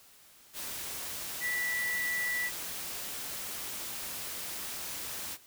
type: tone in noise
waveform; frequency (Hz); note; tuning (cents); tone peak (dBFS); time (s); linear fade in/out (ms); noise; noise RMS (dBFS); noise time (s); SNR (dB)
sine; 1962; B6; -12; -30; 1.4-2.51; 50; white; -39; 0.53-5.38; +6
effects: white hiss -58 dBFS RMS until 5.46 s